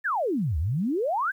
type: exponential two-way sweep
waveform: sine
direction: down then up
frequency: 1855 to 70 to 1672 Hz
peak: -23 dBFS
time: 0.04-1.32 s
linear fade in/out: 20 ms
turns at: 0.58 s
effects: 10-bit